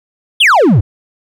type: exponential sweep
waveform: triangle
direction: down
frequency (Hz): 3635 to 86.4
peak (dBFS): -3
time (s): 0.4-0.81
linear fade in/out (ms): 10
effects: none